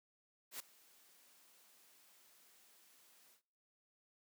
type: noise with ADSR envelope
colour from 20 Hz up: white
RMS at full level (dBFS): -44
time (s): 0.51-3.42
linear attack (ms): 88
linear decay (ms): 6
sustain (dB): -23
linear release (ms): 96
effects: noise-tail reverb RT60 0.8 s tail -26 dB re dry + high-pass 200 Hz 12 dB/octave